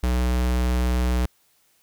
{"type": "tone", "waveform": "square", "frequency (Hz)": 61.74, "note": "B1", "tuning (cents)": 0, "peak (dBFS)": -20, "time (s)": [0.03, 1.26], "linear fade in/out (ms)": 5, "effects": ["white hiss -63 dBFS RMS until 1.82 s"]}